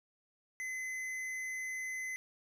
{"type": "tone with hard clipping", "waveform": "sine", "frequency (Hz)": 2038, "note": "C7", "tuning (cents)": -46, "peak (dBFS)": -39, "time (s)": [0.6, 2.16], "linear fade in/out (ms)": 0, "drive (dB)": 10, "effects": []}